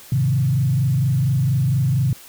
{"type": "tone with frequency modulation", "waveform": "sine", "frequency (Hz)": 132.2, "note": "C3", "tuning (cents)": 18, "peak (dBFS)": -15, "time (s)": [0.12, 2.13], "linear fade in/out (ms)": 2, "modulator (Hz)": 24.3, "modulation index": 0.96, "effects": ["white hiss -43 dBFS RMS until 2.28 s"]}